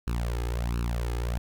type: tone with flanger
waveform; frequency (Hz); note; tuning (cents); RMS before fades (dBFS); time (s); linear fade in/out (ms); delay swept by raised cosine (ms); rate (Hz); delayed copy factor
sawtooth; 58.8; A#1; +16; -29; 0.07-1.38; 0; 0.72 to 2.42; 1.4; +1
effects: none